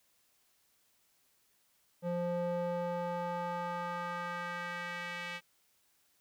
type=tone with band-pass filter sweep; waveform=square; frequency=174.61 Hz; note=F3; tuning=in tune; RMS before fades=-37 dBFS; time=2.02-5.41 s; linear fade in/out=50 ms; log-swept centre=420 to 2400 Hz; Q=1.8; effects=white hiss -72 dBFS RMS until 6.2 s